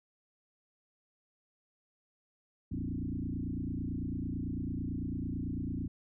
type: tone with frequency modulation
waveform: sine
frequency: 174.61 Hz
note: F3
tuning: in tune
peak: -33 dBFS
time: 2.71-5.88 s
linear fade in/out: 10 ms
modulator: 29 Hz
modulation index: 4.2
effects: none